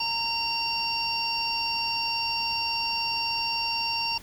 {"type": "harmonic tone", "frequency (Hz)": 920, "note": "A#5", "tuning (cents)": -23, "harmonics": [1, 3, 5, 6], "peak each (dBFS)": [-31, -31, -31, -31], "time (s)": [0, 4.18], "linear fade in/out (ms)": 5, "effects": ["pink hiss -48 dBFS RMS until 4.22 s"]}